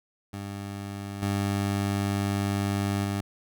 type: tone with level steps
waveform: 20% pulse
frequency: 100 Hz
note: G2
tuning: 35 cents sharp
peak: -29 / -20 / -22 dBFS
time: 0.33-3.21 s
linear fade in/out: 5 ms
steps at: 1.22 / 3.04 s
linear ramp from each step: 5 ms
effects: none